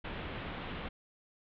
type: low-pass noise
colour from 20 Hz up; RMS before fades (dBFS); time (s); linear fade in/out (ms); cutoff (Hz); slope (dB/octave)
pink; -41; 0.04-0.89; 10; 3500; 48
effects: none